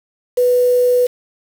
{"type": "tone with quantisation", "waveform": "sine", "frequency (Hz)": 493.9, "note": "B4", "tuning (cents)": 0, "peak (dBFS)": -10, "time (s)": [0.37, 1.07], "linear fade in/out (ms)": 10, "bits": 5, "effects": []}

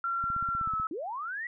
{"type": "tone with pitch glide", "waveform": "sine", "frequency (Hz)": [1368, 1300.2], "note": ["F6", "E6"], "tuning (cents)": [-36, -24], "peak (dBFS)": -28, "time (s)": [0.04, 0.87], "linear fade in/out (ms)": 2, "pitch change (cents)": -88, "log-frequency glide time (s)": [0.55, 0.72]}
{"type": "click train", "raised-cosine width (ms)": 5, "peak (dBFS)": -30, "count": 10, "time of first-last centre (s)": [0.24, 0.799], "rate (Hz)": 16.1}
{"type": "linear sweep", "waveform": "sine", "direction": "up", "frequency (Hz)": [280, 1975.5], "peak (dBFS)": -33, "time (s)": [0.91, 1.47], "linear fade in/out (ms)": 2}
{"effects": []}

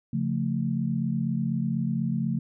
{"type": "chord", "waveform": "sine", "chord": "Db augmented", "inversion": "none", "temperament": "equal with one note detuned", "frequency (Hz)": [138.59, 174.61, 222.8], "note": ["Db3", "F3", "A3"], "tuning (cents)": [0, 0, 22], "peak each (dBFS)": [-29, -29, -28], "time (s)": [0.13, 2.39], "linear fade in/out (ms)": 5, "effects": []}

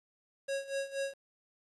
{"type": "tone with tremolo", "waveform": "square", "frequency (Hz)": 549, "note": "C#5", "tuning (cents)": -17, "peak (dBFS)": -32, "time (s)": [0.48, 1.14], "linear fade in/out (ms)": 10, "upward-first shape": "sine", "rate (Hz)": 4.2, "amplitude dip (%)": 85, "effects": ["resampled to 24000 Hz", "10-bit"]}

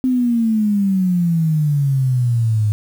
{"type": "exponential sweep", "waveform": "sine", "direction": "down", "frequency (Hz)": [260.3, 103.83], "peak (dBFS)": -13, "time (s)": [0.04, 2.72], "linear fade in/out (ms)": 0, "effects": ["7-bit"]}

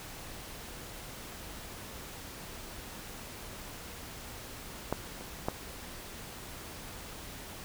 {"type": "clicks", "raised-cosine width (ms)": 1, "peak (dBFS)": [-15, -29, -15], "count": 3, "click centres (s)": [4.926, 5.21, 5.485], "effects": ["pink hiss -45 dBFS RMS until 7.64 s"]}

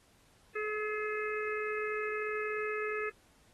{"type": "harmonic tone with a mistuned harmonic", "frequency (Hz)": 426.7, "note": "G#4", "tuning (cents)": 47, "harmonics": [1, 3, 4, 5, 6], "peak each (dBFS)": [-35, -40, -41, -42, -43], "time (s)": [0.55, 3.1], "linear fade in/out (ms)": 10, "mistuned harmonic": 5, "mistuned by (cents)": -31, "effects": ["pink hiss -66 dBFS RMS until 3.53 s", "AAC 32 kbps"]}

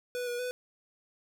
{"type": "tone with pitch steps", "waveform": "square", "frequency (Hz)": [492.9, 483.4, 497.6], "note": ["B4", "B4", "B4"], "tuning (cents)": [-3, -37, 13], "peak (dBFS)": -33, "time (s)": [0.15, 0.51], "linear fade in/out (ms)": 0, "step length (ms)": 120, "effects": []}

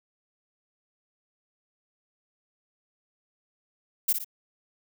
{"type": "noise with echo", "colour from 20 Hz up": "violet", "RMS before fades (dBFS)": -22, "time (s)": [4.08, 4.13], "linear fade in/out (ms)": 10, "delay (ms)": 58, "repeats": 2, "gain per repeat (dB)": -7, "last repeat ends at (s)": 4.246, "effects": []}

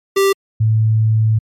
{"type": "tone pair in turn", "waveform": ["square", "sine"], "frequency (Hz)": [392, 110], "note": ["G4", "A2"], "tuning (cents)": [0, 0], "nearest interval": "octave + minor seventh", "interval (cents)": 2200, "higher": "first", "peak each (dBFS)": [-11, -10], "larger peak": "second", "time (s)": [[0.16, 0.33], [0.6, 1.39]], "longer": "second", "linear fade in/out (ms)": 10, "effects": ["MP3 64 kbps"]}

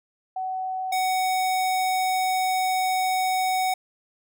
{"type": "tone pair in turn", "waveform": ["sine", "square"], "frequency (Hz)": [751, 747.6], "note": ["F#5", "F#5"], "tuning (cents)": [26, 18], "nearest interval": "unison", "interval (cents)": 8, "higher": "first", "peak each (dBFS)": [-26, -22], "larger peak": "second", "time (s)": [[0.36, 0.92], [0.92, 3.74]], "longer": "second", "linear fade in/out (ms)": 5, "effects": []}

